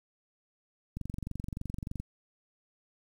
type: click train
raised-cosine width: 5 ms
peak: -24 dBFS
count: 25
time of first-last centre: 0.97-2 s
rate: 23.3 Hz
effects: 9-bit